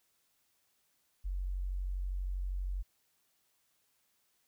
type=tone; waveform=sine; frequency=46.25 Hz; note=F#1; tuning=in tune; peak=-33 dBFS; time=1.24-2.83 s; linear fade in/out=20 ms; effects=white hiss -75 dBFS RMS until 4.47 s